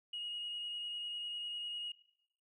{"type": "tone with vibrato", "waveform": "sine", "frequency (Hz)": 2880, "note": "F#7", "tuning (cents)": -47, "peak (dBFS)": -38, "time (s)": [0.13, 1.92], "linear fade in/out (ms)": 5, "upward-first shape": "square", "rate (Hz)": 10, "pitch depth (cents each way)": 10, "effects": ["noise-tail reverb RT60 0.7 s tail -19 dB re dry", "tanh soft clip ceiling -35 dBFS"]}